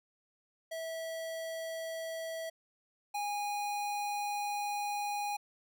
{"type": "tone pair in turn", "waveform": "square", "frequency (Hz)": [652, 821.5], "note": ["E5", "G#5"], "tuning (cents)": [-19, -19], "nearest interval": "major third", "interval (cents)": 400, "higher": "second", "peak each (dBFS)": [-38, -34], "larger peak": "second", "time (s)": [[0.71, 2.5], [3.14, 5.37]], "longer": "second", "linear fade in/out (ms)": 10, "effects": []}